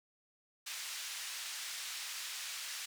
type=band-pass noise; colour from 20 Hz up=white; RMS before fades=-43 dBFS; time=0.66-2.86 s; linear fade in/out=10 ms; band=1500 to 6900 Hz; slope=12 dB/octave; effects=none